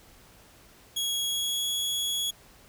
sawtooth tone with pitch glide, 3322 to 3351 Hz, G#7 to G#7, 0 to +15 cents, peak -24 dBFS, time 0.96-2.31 s, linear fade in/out 10 ms, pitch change +15 cents, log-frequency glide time 1.26-1.67 s, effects pink hiss -55 dBFS RMS until 2.68 s

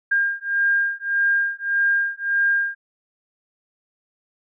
sine beating tone pair, 1607 / 1608.7 Hz, G6 / G6, +43 / +44 cents, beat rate 1.7 Hz, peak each -21 dBFS, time 0.11-2.75 s, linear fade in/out 10 ms, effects none

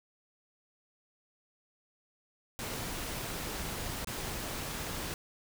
pink noise with dropouts, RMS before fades -38 dBFS, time 2.59-5.14 s, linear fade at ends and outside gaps 0 ms, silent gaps 4.046-4.072 s, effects none

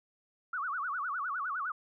sine tone with vibrato, 1286 Hz, E6, 43 cents flat, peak -32 dBFS, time 0.53-1.72 s, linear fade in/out 5 ms, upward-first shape sine, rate 9.8 Hz, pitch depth 270 cents each way, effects none

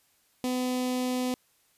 sawtooth tone with notch filter, 252.1 Hz, B3, 36 cents sharp, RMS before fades -29 dBFS, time 0.44-1.34 s, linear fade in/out 0 ms, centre 1500 Hz, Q 1.1, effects white hiss -67 dBFS RMS until 1.77 s + resampled to 32000 Hz

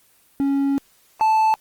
triangle tone pair in turn, 277.2 / 876.8 Hz, C#4 / A5, 0 / -6 cents, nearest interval octave + minor sixth, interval 1994 cents, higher second, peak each -15 / -12 dBFS, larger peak second, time 0.4-0.78 / 1.21-1.54 s, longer first, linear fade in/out 0 ms, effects white hiss -57 dBFS RMS until 1.6 s + Opus 24 kbps

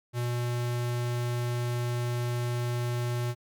square tone, 121 Hz, B2, 35 cents flat, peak -28 dBFS, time 0.13-3.35 s, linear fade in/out 50 ms, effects MP3 96 kbps

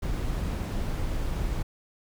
brown noise, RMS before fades -29 dBFS, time 0.02-1.63 s, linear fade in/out 10 ms, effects none

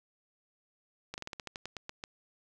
slowing click train, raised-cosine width 0.2 ms, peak -22 dBFS, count 12, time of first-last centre 1.14-2.039 s, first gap 39 ms, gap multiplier 1.14, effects none

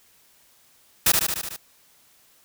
white noise with echo, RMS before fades -17 dBFS, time 1.06-1.12 s, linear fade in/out 5 ms, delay 74 ms, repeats 6, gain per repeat -3 dB, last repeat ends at 1.564 s, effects white hiss -58 dBFS RMS until 2.44 s

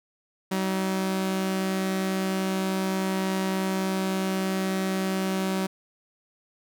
sawtooth tone pair together, 190.07 / 316.9 Hz, F#3 / D#4, +47 / +32 cents, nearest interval major sixth, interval 885 cents, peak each -21 / -31 dBFS, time 0.51-5.67 s, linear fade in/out 10 ms, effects none

